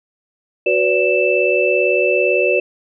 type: tone cluster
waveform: sine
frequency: 370.7 / 497.2 / 575 / 2645 Hz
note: F#4 / B4 / D5 / E7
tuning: +3 / +12 / -37 / +5 cents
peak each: -18 dBFS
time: 0.66-2.6 s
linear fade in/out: 5 ms
effects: none